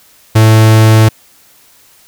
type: tone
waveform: 45% pulse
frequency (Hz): 110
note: A2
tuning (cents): 0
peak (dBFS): -3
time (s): 0.35-1.09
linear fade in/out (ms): 10
effects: white hiss -45 dBFS RMS until 2.07 s